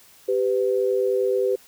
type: tone pair together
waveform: sine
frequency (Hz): 392 / 501.4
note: G4 / B4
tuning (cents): 0 / +26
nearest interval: major third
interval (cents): 426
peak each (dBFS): -21 / -22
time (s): 0.28-1.56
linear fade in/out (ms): 10
effects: white hiss -52 dBFS RMS until 1.67 s